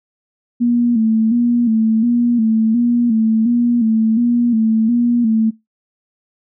sine tone with vibrato, 230.3 Hz, A#3, 21 cents flat, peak -11 dBFS, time 0.6-5.51 s, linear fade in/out 20 ms, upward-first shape square, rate 1.4 Hz, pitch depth 66 cents each way, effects noise-tail reverb RT60 0.2 s tail -23 dB re dry

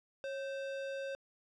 sine tone with sample-and-hold, 547 Hz, C#5, 23 cents flat, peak -37 dBFS, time 0.24-1.15 s, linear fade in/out 0 ms, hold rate 2100 Hz, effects low-pass 4000 Hz 12 dB/octave

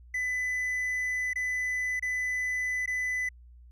triangle tone with dropouts, 2001 Hz, B6, 22 cents sharp, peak -26 dBFS, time 0.14-3.29 s, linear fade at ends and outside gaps 5 ms, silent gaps 1.334-1.357 / 1.996-2.024 / 2.86-2.875 s, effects added 60 Hz sine -49 dBFS peak until 3.71 s + resampled to 32000 Hz

